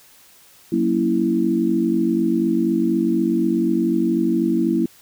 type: chord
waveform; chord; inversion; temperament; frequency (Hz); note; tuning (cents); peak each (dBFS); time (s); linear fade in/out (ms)
sine; F# dominant seventh; none; equal; 185 / 233.1 / 277.2 / 329.6; F#3 / A#3 / C#4 / E4; 0 / 0 / 0 / 0; -24 / -21 / -25 / -19; 0.72-4.86; 5
effects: white hiss -50 dBFS RMS until 5.01 s